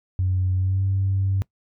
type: tone with pitch glide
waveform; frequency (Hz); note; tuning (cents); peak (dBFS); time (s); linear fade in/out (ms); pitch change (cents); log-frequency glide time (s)
sine; 92.5 to 96.65; F#2 to G2; 0 to -24; -18; 0.19-1.42; 0; +76; 0.56-0.83
effects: noise-tail reverb RT60 0.1 s tail -23 dB re dry + tanh soft clip ceiling -14 dBFS